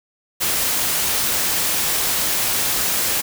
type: noise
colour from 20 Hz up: white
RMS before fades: -20 dBFS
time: 0.4-3.22 s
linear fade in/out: 20 ms
effects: none